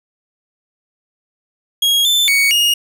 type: tone with pitch steps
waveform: 40% pulse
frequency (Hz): 3289 / 3533 / 2234 / 2857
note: G#7 / A7 / C#7 / F7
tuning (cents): -18 / +6 / +13 / +39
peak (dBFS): -10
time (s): 1.82-2.74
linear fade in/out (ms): 5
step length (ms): 230
effects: none